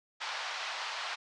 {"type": "band-pass noise", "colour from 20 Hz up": "pink", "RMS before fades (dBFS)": -38, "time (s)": [0.2, 1.16], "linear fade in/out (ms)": 20, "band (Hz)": [790, 5100], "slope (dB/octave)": 24, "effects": ["resampled to 22050 Hz"]}